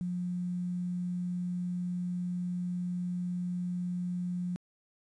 sine tone with quantisation, 178.2 Hz, F3, 35 cents sharp, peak -31 dBFS, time 0.01-4.56 s, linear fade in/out 0 ms, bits 10, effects resampled to 22050 Hz

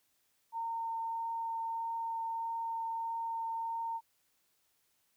sine tone with vibrato, 913 Hz, A#5, 36 cents flat, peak -34 dBFS, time 0.52-4.01 s, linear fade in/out 50 ms, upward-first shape triangle, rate 1.6 Hz, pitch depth 8 cents each way, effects white hiss -75 dBFS RMS until 5.16 s

